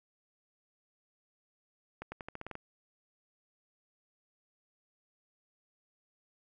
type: accelerating click train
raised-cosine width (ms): 0.5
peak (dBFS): -26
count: 9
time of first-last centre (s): 2.02-2.554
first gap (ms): 100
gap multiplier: 0.88
effects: none